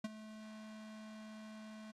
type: tone with ADSR envelope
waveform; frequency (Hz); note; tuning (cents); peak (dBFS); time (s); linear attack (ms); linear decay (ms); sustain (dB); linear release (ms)
square; 216.3; A3; -29; -36; 0.04-1.92; 6; 28; -14; 16
effects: low-pass 8000 Hz 12 dB/octave + AAC 48 kbps